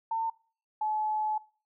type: tone pair in turn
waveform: sine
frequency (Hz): 902 / 858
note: A5 / A5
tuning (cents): +43 / -44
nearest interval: minor second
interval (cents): 87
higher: first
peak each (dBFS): -27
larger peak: neither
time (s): 0.11-0.3 / 0.81-1.38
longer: second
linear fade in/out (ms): 5
effects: noise-tail reverb RT60 0.4 s tail -22 dB re dry